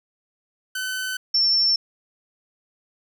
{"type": "tone pair in turn", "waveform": ["sawtooth", "sine"], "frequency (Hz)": [1517, 5406], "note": ["F#6", "E8"], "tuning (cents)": [43, 43], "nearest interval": "octave + minor seventh", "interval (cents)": 2200, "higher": "second", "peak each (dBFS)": [-22, -16], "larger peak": "second", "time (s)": [[0.75, 1.17], [1.34, 1.76]], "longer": "neither", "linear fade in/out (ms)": 5, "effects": []}